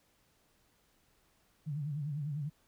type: tone with vibrato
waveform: sine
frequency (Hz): 146.83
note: D3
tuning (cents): 0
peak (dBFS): -34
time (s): 1.66-2.5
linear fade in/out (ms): 20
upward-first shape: sine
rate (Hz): 10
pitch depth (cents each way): 110
effects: pink hiss -71 dBFS RMS until 2.67 s